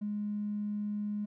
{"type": "tone", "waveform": "triangle", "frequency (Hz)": 207.8, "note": "G#3", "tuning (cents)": 1, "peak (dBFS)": -28, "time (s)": [0.01, 1.26], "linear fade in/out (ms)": 20, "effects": ["tanh soft clip ceiling -30 dBFS"]}